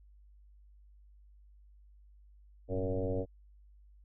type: tone with frequency modulation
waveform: sine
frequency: 277.2 Hz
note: C#4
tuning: in tune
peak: -30 dBFS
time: 2.68-3.26 s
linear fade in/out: 50 ms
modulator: 94.9 Hz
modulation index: 3.3
effects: added 50 Hz sine -56 dBFS peak until 4.04 s